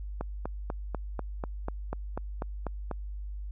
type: click train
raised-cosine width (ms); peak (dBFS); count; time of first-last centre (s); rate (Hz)
1; -19; 12; 0.21-2.913; 4.07
effects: added 50 Hz sine -35 dBFS peak until 3.51 s